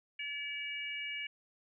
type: harmonic tone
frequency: 573 Hz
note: D5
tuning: 43 cents flat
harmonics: 3 / 4 / 5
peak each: -47 / -39 / -42 dBFS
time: 0.19-1.27 s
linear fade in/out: 5 ms
effects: none